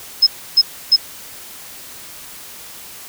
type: tone bursts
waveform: sine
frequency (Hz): 5150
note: E8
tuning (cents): -41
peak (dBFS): -6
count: 3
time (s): 0.22-0.964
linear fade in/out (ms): 10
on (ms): 48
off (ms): 300
effects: white hiss -36 dBFS RMS until 3.08 s